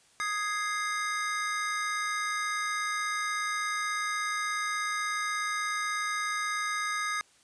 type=chord; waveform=square; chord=Ab major; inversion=second; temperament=equal; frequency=1244.5 / 1661.2 / 2093 Hz; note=Eb6 / Ab6 / C7; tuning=0 / 0 / 0 cents; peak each=-33 / -36 / -35 dBFS; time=0.2-7.21 s; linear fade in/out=0 ms; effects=white hiss -62 dBFS RMS until 7.43 s + resampled to 22050 Hz